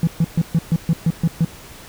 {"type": "tone bursts", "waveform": "triangle", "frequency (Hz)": 164.81, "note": "E3", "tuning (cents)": 0, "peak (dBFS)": -9, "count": 9, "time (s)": [0.03, 1.448], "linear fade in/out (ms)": 2, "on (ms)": 42, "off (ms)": 130, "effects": ["tanh soft clip ceiling -8 dBFS", "pink hiss -40 dBFS RMS until 1.88 s"]}